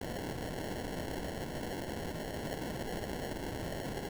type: noise with sample-and-hold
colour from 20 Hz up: white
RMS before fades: -39 dBFS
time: 0.01-4.09 s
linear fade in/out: 5 ms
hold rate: 1225 Hz
effects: none